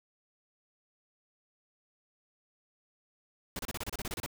pink noise bursts, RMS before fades -37 dBFS, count 12, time 3.56-4.262 s, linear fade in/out 2 ms, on 31 ms, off 30 ms, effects none

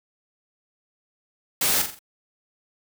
white noise with echo, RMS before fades -22 dBFS, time 1.61-1.82 s, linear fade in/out 5 ms, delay 43 ms, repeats 4, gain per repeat -7 dB, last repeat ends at 1.992 s, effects none

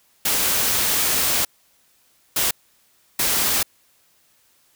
white noise bursts at uneven times, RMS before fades -20 dBFS, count 3, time 0.25-1.45 / 2.36-2.51 / 3.19-3.63 s, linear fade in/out 5 ms, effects white hiss -60 dBFS RMS until 4.75 s

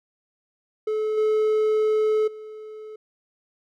triangle tone with level steps, 431.4 Hz, A4, 34 cents flat, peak -20 / -16 / -34 dBFS, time 0.87-2.96 s, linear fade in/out 5 ms, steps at 1.17 / 2.27 s, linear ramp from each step 10 ms, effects none

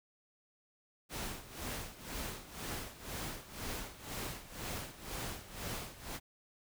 pink noise with tremolo, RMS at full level -40 dBFS, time 1.09-6.2 s, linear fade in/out 50 ms, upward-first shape sine, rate 2 Hz, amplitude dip 80%, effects none

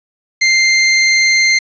sawtooth tone, 2093 Hz, C7, in tune, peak -5 dBFS, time 0.41-1.59 s, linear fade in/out 10 ms, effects resampled to 16000 Hz + 7-bit

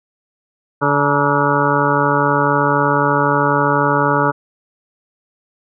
harmonic tone with a mistuned harmonic, 143.9 Hz, D3, 35 cents flat, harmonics 1 / 2 / 3 / 4 / 6 / 7 / 8 / 9 / 10, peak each -21 / -21 / -21 / -21 / -21 / -21 / -21 / -21 / -21 dBFS, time 0.81-4.32 s, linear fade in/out 20 ms, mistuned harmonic 7, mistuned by -91 cents, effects none

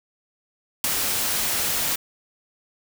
white noise with ADSR envelope, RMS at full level -19 dBFS, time 0.84-1.96 s, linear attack 3 ms, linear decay 13 ms, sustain -5 dB, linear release 7 ms, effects none

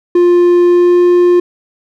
triangle tone with pitch glide, 351.3 to 353.5 Hz, F4 to F4, +10 to +21 cents, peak -3 dBFS, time 0.15-1.4 s, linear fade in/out 5 ms, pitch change +11 cents, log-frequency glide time 0.65-1 s, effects none

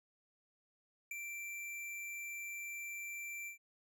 square tone with ADSR envelope, 2349 Hz, D7, in tune, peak -39 dBFS, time 1.11-3.58 s, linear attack 4 ms, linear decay 14 ms, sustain -4 dB, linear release 110 ms, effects none

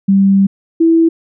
sine tone pair in turn, 195.6 / 329 Hz, G3 / E4, -4 / -3 cents, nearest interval major sixth, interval 901 cents, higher second, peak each -6 dBFS, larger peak neither, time 0.08-0.47 / 0.8-1.09 s, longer first, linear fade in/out 10 ms, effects none

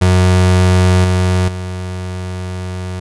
35% pulse tone with level steps, 91.6 Hz, F#2, 17 cents flat, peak -6 / -9 / -19 dBFS, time 0.01-3 s, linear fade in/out 10 ms, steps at 1.04 / 1.48 s, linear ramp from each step 5 ms, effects resampled to 24000 Hz

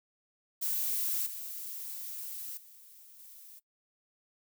violet noise with level steps, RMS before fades -32 / -41 / -55 / -52 dBFS, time 0.61-3.6 s, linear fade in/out 20 ms, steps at 1.26 / 2.57 / 3.19 s, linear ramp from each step 5 ms, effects noise-tail reverb RT60 0.1 s tail -19 dB re dry

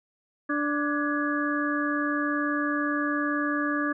harmonic tone with a mistuned harmonic, 293.7 Hz, D4, in tune, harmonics 1 / 2 / 4 / 5 / 6, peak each -27 / -35 / -31 / -38 / -30 dBFS, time 0.49-3.93 s, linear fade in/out 10 ms, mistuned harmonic 6, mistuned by -83 cents, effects none

